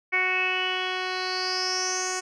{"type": "tone with low-pass filter sweep", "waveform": "10% pulse", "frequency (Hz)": 370, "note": "F#4", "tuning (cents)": 0, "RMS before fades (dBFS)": -27, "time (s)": [0.12, 2.21], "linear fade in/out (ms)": 20, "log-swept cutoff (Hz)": [2200, 7200], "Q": 8.7, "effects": []}